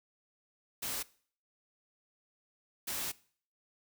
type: noise bursts at uneven times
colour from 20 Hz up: white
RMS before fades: -37 dBFS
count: 2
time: 0.82-1.03 / 2.87-3.12 s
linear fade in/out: 10 ms
effects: noise-tail reverb RT60 0.5 s tail -21 dB re dry